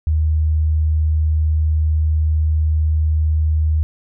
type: tone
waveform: sine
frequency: 77.78 Hz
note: D#2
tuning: in tune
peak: -13 dBFS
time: 0.07-3.83 s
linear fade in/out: 0 ms
effects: none